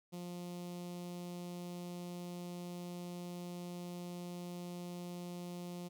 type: tone with notch filter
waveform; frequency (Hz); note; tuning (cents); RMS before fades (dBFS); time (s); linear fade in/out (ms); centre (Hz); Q
sawtooth; 176.2; F3; +16; -45; 0.12-5.89; 20; 1600; 0.81
effects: none